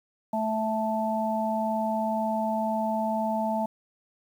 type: harmonic tone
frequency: 219.5 Hz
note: A3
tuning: 4 cents flat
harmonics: 1 / 3 / 4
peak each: -29 / -29 / -29 dBFS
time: 0.33-3.66 s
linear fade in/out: 5 ms
effects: 9-bit